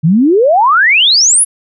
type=exponential sweep; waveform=sine; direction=up; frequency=146.83 to 11160 Hz; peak=-5 dBFS; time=0.03-1.45 s; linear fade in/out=20 ms; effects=none